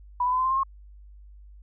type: tone with pitch steps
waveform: sine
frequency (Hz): 984 / 999.5 / 1015.2 / 1031.1 / 1047.3 / 1063.8 / 1080.5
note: B5 / B5 / B5 / C6 / C6 / C6 / C#6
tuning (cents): -7 / +20 / +47 / -26 / +1 / +28 / -45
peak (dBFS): -21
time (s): 0.2-0.634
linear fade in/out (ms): 5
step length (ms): 62
effects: added 50 Hz sine -45 dBFS peak until 1.62 s